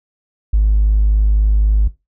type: tone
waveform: triangle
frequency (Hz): 51.91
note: G#1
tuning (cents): 0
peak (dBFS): -5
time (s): 0.53-1.88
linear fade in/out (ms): 10
effects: noise-tail reverb RT60 0.2 s tail -18 dB re dry + tanh soft clip ceiling -7 dBFS